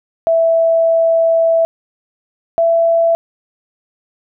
sine tone pair in turn, 659.3 / 667 Hz, E5 / E5, 0 / +20 cents, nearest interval unison, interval 20 cents, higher second, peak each -9 dBFS, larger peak neither, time 0.27-1.65 / 2.58-3.15 s, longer first, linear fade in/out 0 ms, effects none

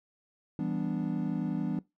triangle chord, E minor seventh, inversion none, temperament equal, 164.81 / 196 / 246.9 / 293.7 Hz, E3 / G3 / B3 / D4, 0 / 0 / 0 / 0 cents, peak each -33 dBFS, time 0.59-1.79 s, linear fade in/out 2 ms, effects noise-tail reverb RT60 0.2 s tail -20 dB re dry

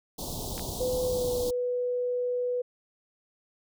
pink band-stop noise, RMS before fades -35 dBFS, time 0.18-1.51 s, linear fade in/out 10 ms, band 950 to 3500 Hz, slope 48 dB/octave
clicks, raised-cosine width 0.3 ms, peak -24 dBFS, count 2, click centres 0.579 / 0.595 s
sine tone with pitch glide, 504 to 493.3 Hz, B4 to B4, +35 to -2 cents, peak -26 dBFS, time 0.8-2.62 s, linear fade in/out 10 ms, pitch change -37 cents, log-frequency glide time 1.04-1.31 s
effects none

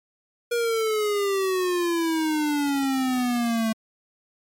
square exponential sweep, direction down, 478.6 to 220 Hz, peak -22 dBFS, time 0.51-3.73 s, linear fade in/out 10 ms, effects MP3 64 kbps

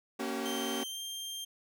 sawtooth chord, G diminished, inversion first, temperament equal with one note detuned, 233.1 / 277.2 / 381.9 Hz, Bb3 / Db4 / G4, 0 / 0 / -45 cents, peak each -34 dBFS, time 0.19-0.84 s, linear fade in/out 10 ms
sawtooth tone with pitch glide, 3136 to 3182 Hz, G7 to G7, 0 to +25 cents, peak -35 dBFS, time 0.45-1.45 s, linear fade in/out 10 ms, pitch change +25 cents, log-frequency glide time 0.85-1 s
effects none

